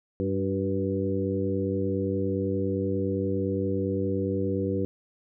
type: harmonic tone with a mistuned harmonic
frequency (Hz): 97.3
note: G2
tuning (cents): -12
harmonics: 1 / 2 / 3 / 4 / 5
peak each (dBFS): -31 / -31 / -31 / -31 / -31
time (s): 0.2-4.85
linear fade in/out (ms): 0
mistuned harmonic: 4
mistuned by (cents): -33
effects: none